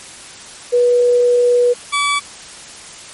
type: tone pair in turn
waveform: sine / 20% pulse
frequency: 487.1 / 1147.2 Hz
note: B4 / D6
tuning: -24 / -41 cents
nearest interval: octave + minor third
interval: 1483 cents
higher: second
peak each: -9 dBFS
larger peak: neither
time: 0.72-1.74 / 1.92-2.2 s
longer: first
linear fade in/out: 20 ms
effects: white hiss -35 dBFS RMS until 3.13 s + MP3 48 kbps

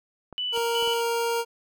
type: clicks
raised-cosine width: 1 ms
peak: -27 dBFS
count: 4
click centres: 0.327 / 0.576 / 0.826 / 0.876 s
type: tone with tremolo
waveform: sine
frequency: 2979 Hz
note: F#7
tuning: 11 cents sharp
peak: -26 dBFS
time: 0.38-1.01 s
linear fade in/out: 0 ms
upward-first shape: square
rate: 2.7 Hz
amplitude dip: 75%
type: tone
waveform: 25% pulse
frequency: 466.2 Hz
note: A#4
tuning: in tune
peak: -20 dBFS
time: 0.52-1.45 s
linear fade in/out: 50 ms
effects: none

